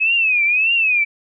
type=tone with vibrato; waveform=sine; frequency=2547 Hz; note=D#7; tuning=40 cents sharp; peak=-13 dBFS; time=0-1.05 s; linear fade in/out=20 ms; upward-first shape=triangle; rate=1.7 Hz; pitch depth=170 cents each way; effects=none